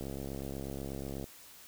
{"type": "click train", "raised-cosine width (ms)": 2, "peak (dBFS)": -27, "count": 85, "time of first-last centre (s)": [0.01, 1.242], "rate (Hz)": 68.2, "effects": ["white hiss -54 dBFS RMS until 1.67 s"]}